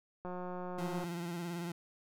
click train, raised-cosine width 1 ms, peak -29 dBFS, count 143, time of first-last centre 0.25-1.039 s, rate 180 Hz
30% pulse tone with vibrato, 172.1 Hz, F3, 25 cents flat, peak -35 dBFS, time 0.78-1.72 s, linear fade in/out 5 ms, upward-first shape sine, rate 18 Hz, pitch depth 47 cents each way
effects none

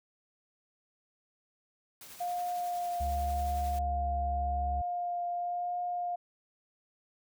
white noise with tremolo, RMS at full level -48 dBFS, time 2.01-3.79 s, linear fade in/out 2 ms, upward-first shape triangle, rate 11 Hz, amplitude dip 35%
sine tone with vibrato, 706 Hz, F5, 19 cents sharp, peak -31 dBFS, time 2.2-6.16 s, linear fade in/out 10 ms, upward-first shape triangle, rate 0.9 Hz, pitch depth 14 cents each way
triangle tone with pitch glide, 70.2 to 69.15 Hz, C#2 to C#2, +22 to -4 cents, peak -30 dBFS, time 3-4.82 s, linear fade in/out 10 ms, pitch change -26 cents, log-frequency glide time 3.85-4.63 s
effects none

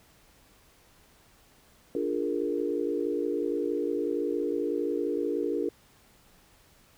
sine chord, Bb dominant seventh, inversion first, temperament equal, 293.7 / 349.2 / 415.3 / 466.2 Hz, D4 / F4 / Ab4 / Bb4, 0 / 0 / 0 / 0 cents, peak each -32 dBFS, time 1.95-5.69 s, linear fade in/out 2 ms, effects pink hiss -60 dBFS RMS until 6.97 s

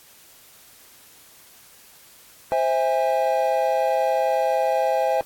triangle chord, C augmented, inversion none, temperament just, 523.3 / 654.1 / 817.6 Hz, C5 / E5 / G#5, 0 / -14 / -27 cents, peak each -21 dBFS, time 2.52-5.21 s, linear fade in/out 0 ms, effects white hiss -50 dBFS RMS until 5.25 s + AAC 64 kbps

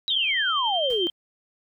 sine exponential sweep, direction down, 3951 to 329.5 Hz, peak -23 dBFS, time 0.08-1.07 s, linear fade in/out 0 ms
sine tone with tremolo, 3147 Hz, G7, 6 cents sharp, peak -23 dBFS, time 0.1-1.1 s, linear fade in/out 2 ms, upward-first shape sine, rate 11 Hz, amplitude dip 30%
pink noise with exponential decay, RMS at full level -42 dBFS, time 0.9-1.12 s, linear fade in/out 1 ms, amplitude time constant 47 ms
effects none

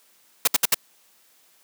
white noise bursts, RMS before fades -17 dBFS, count 4, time 0.45-0.745 s, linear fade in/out 5 ms, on 25 ms, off 65 ms, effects white hiss -59 dBFS RMS until 1.63 s + high-pass 200 Hz 12 dB/octave

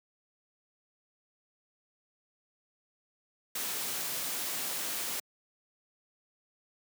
white noise, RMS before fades -35 dBFS, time 3.55-5.2 s, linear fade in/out 5 ms, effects high-pass 150 Hz 12 dB/octave

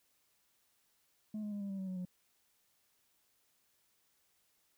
sine tone with pitch steps, 213.8 / 208.8 / 203.9 / 199.14 / 194.48 / 189.92 / 185.48 / 181.14 Hz, A3 / G#3 / G#3 / G3 / G3 / F#3 / F#3 / F#3, -49 / +10 / -32 / +28 / -13 / +45 / +5 / -36 cents, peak -35 dBFS, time 1.34-2.052 s, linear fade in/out 5 ms, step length 89 ms, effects tanh soft clip ceiling -37 dBFS + white hiss -75 dBFS RMS until 4.77 s

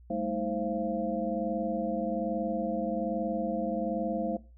sine tone cluster, 201.7 / 222.9 / 318.2 / 525 / 683 Hz, G3 / A3 / D#4 / C5 / F5, +50 / +23 / +39 / +6 / -39 cents, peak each -36 / -35 / -36 / -35 / -35 dBFS, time 0.1-4.37 s, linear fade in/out 5 ms, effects noise-tail reverb RT60 0.3 s tail -18 dB re dry + added 60 Hz sine -51 dBFS peak until 4.57 s

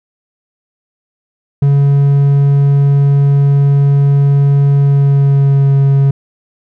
triangle tone with pitch glide, 140.7 to 138.12 Hz, C#3 to C#3, +26 to -6 cents, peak -4 dBFS, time 1.62-6.11 s, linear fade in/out 5 ms, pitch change -32 cents, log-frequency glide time 4.77-5.75 s, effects none

